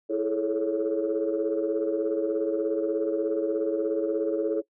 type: chord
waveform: sine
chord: A major seventh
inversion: second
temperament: equal with one note detuned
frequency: 329.6 / 423.3 / 440 / 554.4 Hz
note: E4 / G#4 / A4 / C#5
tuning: 0 / +33 / 0 / 0 cents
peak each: -28 / -28 / -29 / -29 dBFS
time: 0.09-4.62 s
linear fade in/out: 20 ms
effects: noise-tail reverb RT60 0.1 s tail -20 dB re dry + tanh soft clip ceiling -16 dBFS